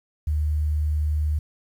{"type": "tone", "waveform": "sine", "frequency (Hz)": 75.8, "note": "D#2", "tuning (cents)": -45, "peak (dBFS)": -20, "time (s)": [0.27, 1.39], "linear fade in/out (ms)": 5, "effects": ["9-bit"]}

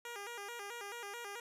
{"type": "tone with vibrato", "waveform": "10% pulse", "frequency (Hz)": 437.7, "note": "A4", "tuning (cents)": -9, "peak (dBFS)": -35, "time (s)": [0.05, 1.4], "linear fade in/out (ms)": 2, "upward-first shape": "square", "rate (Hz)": 4.6, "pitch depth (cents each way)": 140, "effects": ["resampled to 32000 Hz"]}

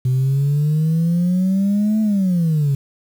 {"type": "exponential two-way sweep", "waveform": "sine", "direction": "up then down", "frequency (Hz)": [126.3, 219.2, 136.1], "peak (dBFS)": -12, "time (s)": [0.05, 2.75], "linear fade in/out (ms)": 5, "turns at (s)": 2.01, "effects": ["tanh soft clip ceiling -12 dBFS", "7-bit"]}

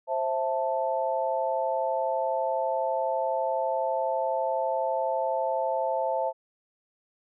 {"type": "chord", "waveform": "sine", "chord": "A minor", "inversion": "first", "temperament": "just", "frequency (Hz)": [528, 660, 880], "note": ["C5", "E5", "A5"], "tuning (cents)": [16, 2, 0], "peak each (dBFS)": -29, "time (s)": [0.07, 6.33], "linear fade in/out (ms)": 50, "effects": []}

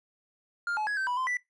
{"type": "tone with pitch steps", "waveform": "triangle", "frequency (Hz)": [1404, 855, 1671, 1550, 984, 1033, 1974], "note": ["F6", "A5", "G#6", "G6", "B5", "C6", "B6"], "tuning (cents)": [9, -50, 10, -20, -7, -22, -1], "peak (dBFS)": -26, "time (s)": [0.67, 1.37], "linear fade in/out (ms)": 2, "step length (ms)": 100, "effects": ["noise-tail reverb RT60 0.2 s tail -22 dB re dry", "resampled to 24000 Hz"]}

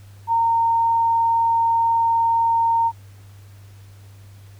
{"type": "tone", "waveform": "sine", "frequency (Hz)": 919, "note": "A#5", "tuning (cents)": -25, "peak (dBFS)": -15, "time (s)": [0.27, 2.92], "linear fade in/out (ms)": 50, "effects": ["added 99 Hz sine -41 dBFS peak until 4.59 s", "pink hiss -54 dBFS RMS until 4.59 s"]}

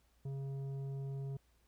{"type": "tone with tanh clipping", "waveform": "sine", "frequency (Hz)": 136.9, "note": "C#3", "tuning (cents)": -21, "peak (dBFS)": -40, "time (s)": [0.25, 1.37], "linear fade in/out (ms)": 5, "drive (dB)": 9, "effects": ["added 59 Hz sine -70 dBFS peak until 1.67 s", "pink hiss -75 dBFS RMS until 1.67 s"]}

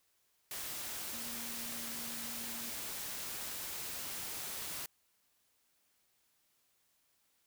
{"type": "tone in noise", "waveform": "sine", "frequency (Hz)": 233.1, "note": "A#3", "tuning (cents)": 0, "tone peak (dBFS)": -50, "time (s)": [1.13, 2.7], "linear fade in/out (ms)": 2, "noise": "white", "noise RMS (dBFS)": -42, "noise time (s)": [0.51, 4.86], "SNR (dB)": -11, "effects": ["white hiss -75 dBFS RMS until 7.46 s"]}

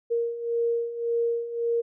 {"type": "beating tone pair", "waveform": "sine", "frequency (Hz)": [466.2, 468], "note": ["A#4", "A#4"], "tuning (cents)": [0, 7], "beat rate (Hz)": 1.8, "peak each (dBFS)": [-30, -25], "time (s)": [0.1, 1.82], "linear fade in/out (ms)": 20, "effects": []}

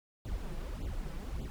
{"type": "noise with flanger", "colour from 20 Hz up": "brown", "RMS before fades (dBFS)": -38, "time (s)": [0.25, 1.5], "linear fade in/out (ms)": 0, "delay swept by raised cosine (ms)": [0.26, 6.06], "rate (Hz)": 1.7, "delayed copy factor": 1, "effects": []}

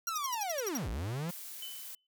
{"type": "tone bursts", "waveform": "sawtooth", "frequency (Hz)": 5720, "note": "F8", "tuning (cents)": 41, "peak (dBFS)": -31, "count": 9, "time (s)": [0.07, 0.773], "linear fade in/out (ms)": 2, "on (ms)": 23, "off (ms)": 62}
{"type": "linear two-way sweep", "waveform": "45% pulse", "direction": "down then up", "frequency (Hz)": [1396.9, 47.61, 179.5], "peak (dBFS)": -34, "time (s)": [0.07, 1.31], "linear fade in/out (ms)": 10, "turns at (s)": 0.89}
{"type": "noise", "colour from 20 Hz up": "blue", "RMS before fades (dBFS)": -45, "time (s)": [1.29, 1.95], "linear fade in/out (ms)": 2}
{"type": "tone with exponential decay", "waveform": "sine", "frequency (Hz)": 3025, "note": "F#7", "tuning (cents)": 38, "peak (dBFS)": -39, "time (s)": [1.62, 2.07], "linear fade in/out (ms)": 5, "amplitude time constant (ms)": 96}
{"effects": []}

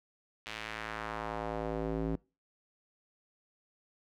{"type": "tone with band-pass filter sweep", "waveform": "square", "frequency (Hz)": 54.7, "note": "A1", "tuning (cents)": -9, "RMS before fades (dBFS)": -37, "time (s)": [0.46, 2.16], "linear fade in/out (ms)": 5, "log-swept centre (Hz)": [2900, 280], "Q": 1.3, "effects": ["noise-tail reverb RT60 0.3 s tail -24 dB re dry"]}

